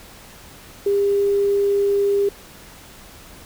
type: tone with quantisation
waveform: sine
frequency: 401.7 Hz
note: G4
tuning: 42 cents sharp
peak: -15 dBFS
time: 0.86-2.29 s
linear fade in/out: 5 ms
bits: 7
effects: pink hiss -43 dBFS RMS until 3.45 s